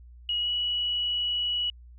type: tone with pitch glide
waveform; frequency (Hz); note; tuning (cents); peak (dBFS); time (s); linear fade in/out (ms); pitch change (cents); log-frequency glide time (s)
sine; 2900 to 2932; F#7 to F#7; -35 to -16; -25; 0.29-1.7; 2; +19; 0.4-0.48
effects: added 60 Hz sine -46 dBFS peak until 1.98 s